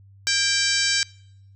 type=harmonic tone with a mistuned harmonic; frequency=780 Hz; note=G5; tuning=9 cents flat; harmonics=2 / 3 / 4 / 5 / 6 / 7 / 8 / 9 / 10; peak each=-26 / -28 / -30 / -29 / -26 / -26 / -30 / -32 / -30 dBFS; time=0.27-1.03 s; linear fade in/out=0 ms; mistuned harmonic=2; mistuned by=+48 cents; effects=noise-tail reverb RT60 0.8 s tail -25 dB re dry + added 98 Hz sine -47 dBFS peak until 1.55 s